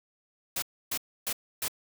white noise bursts, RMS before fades -31 dBFS, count 4, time 0.56-1.682 s, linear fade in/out 5 ms, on 63 ms, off 290 ms, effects none

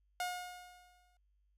sawtooth tone with exponential decay, 719 Hz, F#5, 50 cents flat, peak -30 dBFS, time 0.2-1.17 s, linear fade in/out 2 ms, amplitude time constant 210 ms, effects added 50 Hz sine -70 dBFS peak until 1.57 s + resampled to 32000 Hz

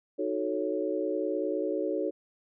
sine chord, D# half-diminished seventh, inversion none, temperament equal, 311.1 / 370 / 440 / 554.4 Hz, D#4 / F#4 / A4 / C#5, 0 / 0 / 0 / 0 cents, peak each -33 dBFS, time 0.18-2.11 s, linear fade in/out 20 ms, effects none

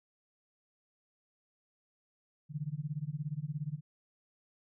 sine tone with tremolo, 148.9 Hz, D3, 24 cents sharp, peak -31 dBFS, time 2.49-3.81 s, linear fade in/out 50 ms, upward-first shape sine, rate 17 Hz, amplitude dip 95%, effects none

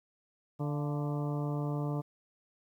harmonic tone with a mistuned harmonic, 146.83 Hz, D3, in tune, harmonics 1 / 2 / 3 / 4 / 5 / 6 / 7 / 8, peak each -32 / -38 / -42 / -44 / -46 / -48 / -49 / -50 dBFS, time 0.59-2.02 s, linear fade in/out 20 ms, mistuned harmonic 5, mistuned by -65 cents, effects 11-bit

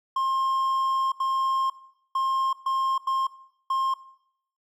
triangle tone bursts at uneven times, 1064 Hz, C6, 29 cents sharp, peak -20 dBFS, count 6, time 0.16-1.12 / 1.2-1.7 / 2.15-2.53 / 2.66-2.98 / 3.07-3.27 / 3.7-3.94 s, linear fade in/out 5 ms, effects noise-tail reverb RT60 0.7 s tail -18 dB re dry

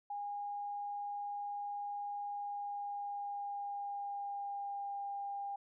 sine tone with pitch glide, 816 to 802.9 Hz, G#5 to G5, -31 to +41 cents, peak -38 dBFS, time 0.1-5.56 s, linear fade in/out 5 ms, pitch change -28 cents, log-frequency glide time 2.26-5 s, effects none

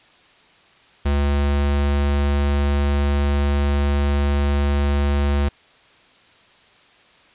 square tone, 71.3 Hz, C#2, 49 cents sharp, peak -17 dBFS, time 1.05-5.49 s, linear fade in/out 10 ms, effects white hiss -52 dBFS RMS until 7.34 s + resampled to 8000 Hz

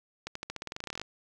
accelerating click train, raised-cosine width 0.2 ms, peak -19 dBFS, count 18, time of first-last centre 0.27-1.016 s, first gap 84 ms, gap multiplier 0.91, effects none

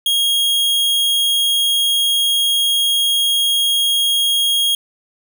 45% pulse tone, 3270 Hz, G#7, 28 cents flat, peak -13 dBFS, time 0.06-4.75 s, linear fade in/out 2 ms, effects none

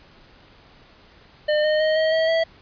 square tone with pitch steps, 604 / 613.8 / 623.9 / 634 / 644.4 / 654.9 Hz, D5 / D#5 / D#5 / D#5 / E5 / E5, +48 / -24 / +5 / +32 / -39 / -11 cents, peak -18 dBFS, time 1.48-2.44 s, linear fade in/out 10 ms, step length 160 ms, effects pink hiss -51 dBFS RMS until 2.61 s + resampled to 11025 Hz

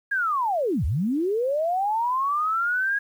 sine linear two-way sweep, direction down then up, 1657 to 61.74 to 1657 Hz, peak -21 dBFS, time 0.11-2.99 s, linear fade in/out 10 ms, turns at 0.85 s, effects 9-bit

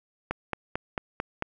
click train, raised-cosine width 0.5 ms, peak -13 dBFS, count 6, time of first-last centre 0.31-1.424 s, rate 4.49 Hz, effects none

